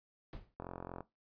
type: noise with exponential decay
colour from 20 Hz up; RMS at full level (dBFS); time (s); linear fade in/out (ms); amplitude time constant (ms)
brown; -41; 0.33-0.54; 0; 45
type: click train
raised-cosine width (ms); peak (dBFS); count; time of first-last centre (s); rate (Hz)
1; -29; 19; 0.6-1.006; 44.3
effects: noise-tail reverb RT60 0.2 s tail -18 dB re dry + resampled to 11025 Hz